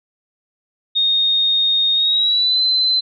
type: tone with pitch glide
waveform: sine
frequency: 3700 to 4058 Hz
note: A#7 to B7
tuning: -14 to +46 cents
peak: -13 dBFS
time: 0.95-3.01 s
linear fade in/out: 20 ms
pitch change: +160 cents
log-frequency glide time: 1.94-2.6 s
effects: none